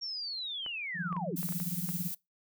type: linear sweep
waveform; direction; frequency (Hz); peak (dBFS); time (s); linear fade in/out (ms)
sine; down; 5588 to 206.4; -35; 0.01-1.37; 20
type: clicks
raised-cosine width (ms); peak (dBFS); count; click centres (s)
0.5; -30; 8; 0.663 / 1.127 / 1.166 / 1.43 / 1.489 / 1.524 / 1.601 / 1.89
type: tone with tremolo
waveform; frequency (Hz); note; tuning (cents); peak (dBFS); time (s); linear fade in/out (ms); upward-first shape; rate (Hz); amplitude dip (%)
sine; 174.61; F3; 0; -30; 0.94-2.12; 50; sine; 18; 95
type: noise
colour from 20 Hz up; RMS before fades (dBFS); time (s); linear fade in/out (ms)
violet; -38; 1.36-2.15; 10
effects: noise-tail reverb RT60 0.2 s tail -23 dB re dry